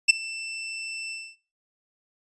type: tone with ADSR envelope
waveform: sawtooth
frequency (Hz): 2667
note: E7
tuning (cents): +20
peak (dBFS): -6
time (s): 0.08-1.36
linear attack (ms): 20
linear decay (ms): 12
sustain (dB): -23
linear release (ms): 250
effects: noise-tail reverb RT60 0.4 s tail -21 dB re dry + resampled to 22050 Hz